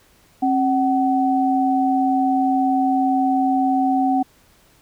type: tone pair together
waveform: sine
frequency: 268.3 / 753 Hz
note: C4 / F#5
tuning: +44 / +30 cents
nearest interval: octave + tritone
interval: 1786 cents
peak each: -18 dBFS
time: 0.42-4.23 s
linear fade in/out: 10 ms
effects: pink hiss -55 dBFS RMS until 4.81 s